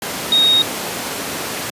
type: tone in noise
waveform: sine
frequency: 3745 Hz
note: A#7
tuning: 7 cents sharp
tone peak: -10 dBFS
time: 0.32-0.62 s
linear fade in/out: 2 ms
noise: pink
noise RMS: -23 dBFS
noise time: 0.02-1.7 s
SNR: +10 dB
effects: high-pass 200 Hz 12 dB/octave + resampled to 32000 Hz